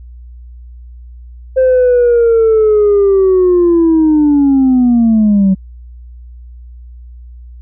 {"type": "linear sweep", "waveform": "sine", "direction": "down", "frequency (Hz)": [523.3, 187.1], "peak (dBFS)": -4, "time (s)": [1.56, 5.55], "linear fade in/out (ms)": 20, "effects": ["tanh soft clip ceiling -4 dBFS", "added 60 Hz sine -30 dBFS peak until 7.61 s"]}